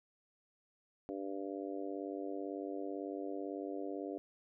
harmonic tone, 98 Hz, G2, in tune, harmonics 3 / 4 / 5 / 6 / 7, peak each -42 / -44 / -46 / -48 / -49 dBFS, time 1.09-4.18 s, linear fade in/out 0 ms, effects none

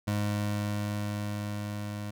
25% pulse tone with level ramp, 103.8 Hz, G#2, in tune, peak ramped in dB -23 to -31 dBFS, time 0.07-2.11 s, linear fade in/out 10 ms, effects none

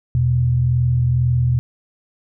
sine tone pair together, 81.38 / 123.47 Hz, E2 / B2, -22 / 0 cents, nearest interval perfect fifth, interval 722 cents, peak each -22 / -14 dBFS, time 0.15-1.59 s, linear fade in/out 0 ms, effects none

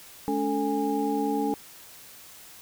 sine tone cluster, 214.5 / 284.2 / 441.1 / 821 Hz, A3 / C#4 / A4 / G#5, -44 / +43 / +4 / -20 cents, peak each -32 / -27 / -30 / -30 dBFS, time 0.28-1.54 s, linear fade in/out 0 ms, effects white hiss -48 dBFS RMS until 2.61 s

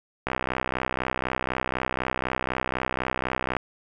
click train, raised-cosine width 0.5 ms, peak -10 dBFS, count 212, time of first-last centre 0.27-3.567 s, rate 64 Hz, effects none

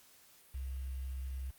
sine tone with quantisation, 65.7 Hz, C2, 8 cents sharp, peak -37 dBFS, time 0.54-1.51 s, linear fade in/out 10 ms, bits 10, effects white hiss -62 dBFS RMS until 1.58 s + Opus 48 kbps

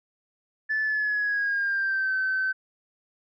sine tone with pitch glide, 1742 to 1534.1 Hz, A6 to G6, -18 to -38 cents, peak -22 dBFS, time 0.69-2.53 s, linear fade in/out 20 ms, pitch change -220 cents, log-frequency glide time 0.83-2.14 s, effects tanh soft clip ceiling -19 dBFS

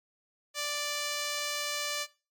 5% pulse tone, 587.3 Hz, D5, in tune, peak -20 dBFS, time 0.54-2.07 s, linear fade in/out 50 ms, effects noise-tail reverb RT60 0.3 s tail -17 dB re dry + MP3 64 kbps

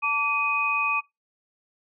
sine tone cluster, 890 / 1154 / 2501 Hz, A5 / D6 / D#7, +20 / -31 / +8 cents, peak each -32 / -26 / -24 dBFS, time 0.02-1.01 s, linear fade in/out 20 ms, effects noise-tail reverb RT60 0.2 s tail -23 dB re dry

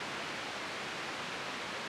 white band-pass noise, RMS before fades -40 dBFS, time 0-1.88 s, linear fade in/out 5 ms, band 140 to 2600 Hz, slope 12 dB/octave, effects low-pass 9000 Hz 12 dB/octave

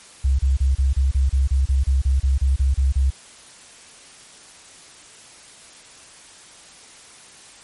sine tone bursts, 67 Hz, C2, 42 cents sharp, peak -14 dBFS, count 16, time 0.24-3.105 s, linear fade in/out 10 ms, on 150 ms, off 31 ms, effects white hiss -45 dBFS RMS until 7.63 s + MP3 48 kbps

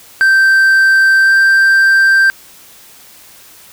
triangle tone with pitch glide, 1562 to 1572 Hz, G6 to G6, -7 to +4 cents, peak -4 dBFS, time 0.21-2.3 s, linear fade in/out 0 ms, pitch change +11 cents, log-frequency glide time 1.21-1.33 s, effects white hiss -40 dBFS RMS until 3.72 s

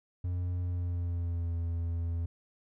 triangle tone with pitch glide, 89.1 to 84.39 Hz, F2 to E2, +35 to +41 cents, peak -28 dBFS, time 0.24-2.26 s, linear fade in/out 5 ms, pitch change -94 cents, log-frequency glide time 0.61-1.54 s, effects none

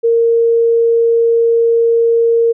sine tone, 462.5 Hz, A#4, 14 cents flat, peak -8 dBFS, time 0.03-2.53 s, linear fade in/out 20 ms, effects none

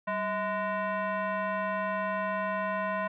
sine tone with frequency modulation, 192.7 Hz, G3, 29 cents flat, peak -28 dBFS, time 0.07-3.08 s, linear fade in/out 10 ms, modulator 833 Hz, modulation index 1.8, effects none

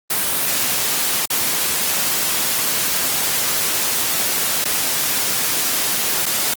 white noise with dropouts, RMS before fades -19 dBFS, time 0.1-6.54 s, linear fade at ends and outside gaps 5 ms, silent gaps 1.258-1.301 / 4.643-4.654 / 6.258-6.262 s, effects high-pass 100 Hz 12 dB/octave + Opus 32 kbps

